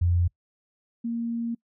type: tone pair in turn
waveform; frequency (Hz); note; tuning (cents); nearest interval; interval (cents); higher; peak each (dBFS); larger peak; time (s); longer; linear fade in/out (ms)
sine; 87.2 / 232.8; F2 / A#3; -2 / -2; octave + perfect fourth; 1700; second; -19 / -26; first; 0.01-0.28 / 1.04-1.55; second; 10
effects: noise-tail reverb RT60 0.1 s tail -25 dB re dry